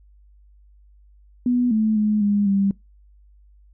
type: tone with pitch steps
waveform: sine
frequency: 245.8 / 217.5 / 211.9 / 204.3 / 197.4 Hz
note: B3 / A3 / G#3 / G#3 / G3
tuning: -8 / -20 / +35 / -28 / +12 cents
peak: -16 dBFS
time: 1.46-2.71 s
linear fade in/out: 2 ms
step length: 250 ms
effects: noise-tail reverb RT60 0.2 s tail -24 dB re dry + added 50 Hz sine -49 dBFS peak until 3.73 s